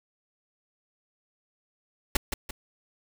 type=noise with echo; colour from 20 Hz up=pink; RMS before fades=-22 dBFS; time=2.15-2.17 s; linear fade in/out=5 ms; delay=170 ms; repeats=2; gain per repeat=-7 dB; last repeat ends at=2.51 s; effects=none